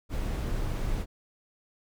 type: noise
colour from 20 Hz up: brown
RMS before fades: -30 dBFS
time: 0.09-1.06 s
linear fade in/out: 50 ms
effects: none